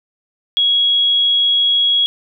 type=tone; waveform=sine; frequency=3322 Hz; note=G#7; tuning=in tune; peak=-11 dBFS; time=0.57-2.06 s; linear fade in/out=0 ms; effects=none